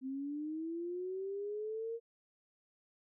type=linear sweep; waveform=sine; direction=up; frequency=258.3 to 466.2 Hz; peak=-37 dBFS; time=0.01-2 s; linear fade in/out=50 ms; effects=none